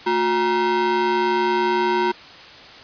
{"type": "ring-modulated tone", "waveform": "square", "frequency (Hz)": 291.6, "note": "D4", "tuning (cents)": -12, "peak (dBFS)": -15, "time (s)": [0.06, 2.12], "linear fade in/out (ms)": 10, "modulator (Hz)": 652, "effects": ["white hiss -41 dBFS RMS until 2.83 s", "resampled to 11025 Hz"]}